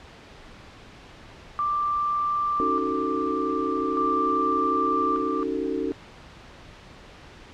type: tone with tremolo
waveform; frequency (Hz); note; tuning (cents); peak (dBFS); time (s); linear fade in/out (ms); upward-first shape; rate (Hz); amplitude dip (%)
sine; 1179; D6; +6; -22; 1.59-5.43; 0; square; 0.42; 50
type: chord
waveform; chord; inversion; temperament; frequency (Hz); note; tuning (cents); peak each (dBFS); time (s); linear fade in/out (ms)
sine; D# half-diminished seventh; third; just; 280 / 311.1 / 373.4 / 448; C#4 / D#4 / F#4 / A4; +18 / 0 / +16 / +31; -30; 2.6-5.92; 0
effects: pink hiss -46 dBFS RMS until 7.53 s + low-pass 4000 Hz 12 dB/octave